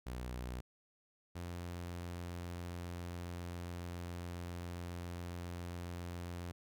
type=tone pair in turn; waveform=sawtooth; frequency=61.74 / 87.31 Hz; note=B1 / F2; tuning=0 / 0 cents; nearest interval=tritone; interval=600 cents; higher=second; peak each=-37 / -38 dBFS; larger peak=first; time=0.06-0.61 / 1.35-6.52 s; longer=second; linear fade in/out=10 ms; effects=none